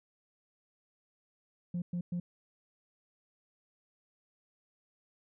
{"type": "tone bursts", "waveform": "sine", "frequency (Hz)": 175.5, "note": "F3", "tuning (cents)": 9, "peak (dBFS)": -30, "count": 3, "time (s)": [1.74, 2.2], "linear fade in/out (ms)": 5, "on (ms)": 80, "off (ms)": 110, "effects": ["tanh soft clip ceiling -30 dBFS"]}